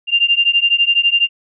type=beating tone pair; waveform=sine; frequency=2786 / 2798 Hz; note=F7 / F7; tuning=-5 / +3 cents; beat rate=12 Hz; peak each=-14 dBFS; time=0.07-1.29 s; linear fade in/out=50 ms; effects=none